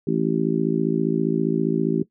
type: harmonic tone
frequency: 55 Hz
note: A1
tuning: in tune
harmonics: 3 / 4 / 5 / 6 / 7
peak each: -25 / -25 / -25 / -25 / -25 dBFS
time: 0.07-2.03 s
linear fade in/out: 5 ms
effects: noise-tail reverb RT60 0.1 s tail -18 dB re dry